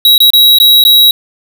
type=tone with dropouts; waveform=square; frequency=3860 Hz; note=B7; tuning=40 cents flat; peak=-3 dBFS; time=0.05-1.11 s; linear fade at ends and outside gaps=2 ms; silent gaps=0.18-0.203 / 0.304-0.334 / 0.586-0.6 / 0.839-0.85 s; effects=none